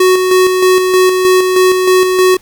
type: tone with tremolo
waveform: square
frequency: 370 Hz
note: F#4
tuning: in tune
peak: -6 dBFS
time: 0-2.37 s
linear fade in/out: 5 ms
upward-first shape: square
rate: 3.2 Hz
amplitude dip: 40%
effects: pink hiss -45 dBFS RMS until 2.41 s